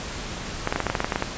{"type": "clicks", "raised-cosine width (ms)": 0.5, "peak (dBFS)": -7, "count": 12, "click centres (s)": [0.674, 0.725, 0.76, 0.803, 0.867, 0.9, 0.952, 1.004, 1.045, 1.122, 1.159, 1.224], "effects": ["pink hiss -33 dBFS RMS until 1.37 s", "resampled to 16000 Hz"]}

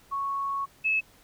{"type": "tone pair in turn", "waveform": "sine", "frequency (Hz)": [1107, 2597], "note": ["C#6", "E7"], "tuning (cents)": [-3, -26], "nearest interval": "octave + minor third", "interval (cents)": 1477, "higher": "second", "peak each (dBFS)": [-27, -22], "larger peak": "second", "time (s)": [[0.11, 0.66], [0.84, 1.01]], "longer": "first", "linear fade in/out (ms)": 20, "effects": ["pink hiss -58 dBFS RMS until 1.23 s"]}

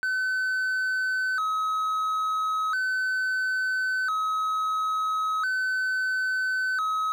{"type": "tone with vibrato", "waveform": "triangle", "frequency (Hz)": 1392, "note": "F6", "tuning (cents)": -6, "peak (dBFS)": -22, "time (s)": [0.03, 7.12], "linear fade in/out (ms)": 0, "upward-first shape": "square", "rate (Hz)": 0.37, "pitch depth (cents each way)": 150, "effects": []}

